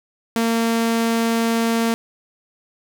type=tone; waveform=sawtooth; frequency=229 Hz; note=A#3; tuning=31 cents flat; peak=-13 dBFS; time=0.36-1.94 s; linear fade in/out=0 ms; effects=none